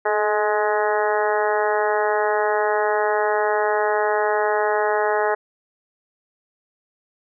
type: harmonic tone with a mistuned harmonic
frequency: 210.2 Hz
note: G#3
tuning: 21 cents sharp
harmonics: 2 / 3 / 4 / 5 / 6 / 7 / 8 / 9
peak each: -22 / -24 / -23 / -29 / -30 / -30 / -30 / -31 dBFS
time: 0.05-5.35 s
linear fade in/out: 10 ms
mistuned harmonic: 2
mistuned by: +26 cents
effects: none